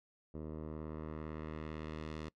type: tone with low-pass filter sweep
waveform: 10% pulse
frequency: 77.78 Hz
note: D#2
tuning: in tune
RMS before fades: -44 dBFS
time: 0.34-2.29 s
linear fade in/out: 5 ms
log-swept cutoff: 580 to 5100 Hz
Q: 0.82
effects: noise-tail reverb RT60 0.1 s tail -24 dB re dry